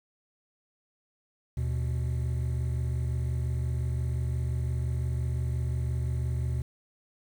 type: tone pair together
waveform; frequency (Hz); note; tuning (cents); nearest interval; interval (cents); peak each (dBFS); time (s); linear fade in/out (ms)
triangle; 77 / 122.76; D#2 / B2; -17 / -10; minor sixth; 807; -27 / -27; 1.57-6.62; 5
effects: tanh soft clip ceiling -19 dBFS + 9-bit